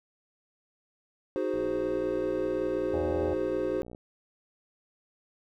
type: chord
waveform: triangle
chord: Ab dominant seventh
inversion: second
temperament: equal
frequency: 311.1 / 370 / 415.3 / 523.3 Hz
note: Eb4 / Gb4 / Ab4 / C5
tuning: 0 / 0 / 0 / 0 cents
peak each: -32 / -30 / -32 / -30 dBFS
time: 1.36-3.82 s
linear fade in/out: 0 ms
type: click train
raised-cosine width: 2 ms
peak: -31 dBFS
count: 146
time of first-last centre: 1.54-3.949 s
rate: 60.2 Hz
type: harmonic tone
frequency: 82.41 Hz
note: E2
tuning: in tune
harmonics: 1 / 2 / 3 / 5 / 6 / 7 / 8 / 9 / 10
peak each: -35 / -47 / -45 / -44 / -47 / -36 / -47 / -45 / -42 dBFS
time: 2.93-3.34 s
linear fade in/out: 10 ms
effects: none